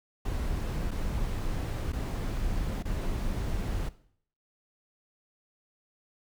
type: noise with dropouts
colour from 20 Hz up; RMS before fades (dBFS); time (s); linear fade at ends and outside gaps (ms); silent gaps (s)
brown; -31; 0.25-3.89; 5; 0.909-0.913 / 1.922-1.931 / 2.826-2.852
effects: noise-tail reverb RT60 0.6 s tail -17 dB re dry